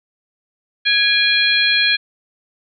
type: harmonic tone with a mistuned harmonic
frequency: 830 Hz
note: G#5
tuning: 1 cent flat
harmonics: 2 / 3 / 4 / 5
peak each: -18 / -18 / -18 / -18 dBFS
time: 0.85-1.97 s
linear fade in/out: 20 ms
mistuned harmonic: 3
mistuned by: -53 cents
effects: none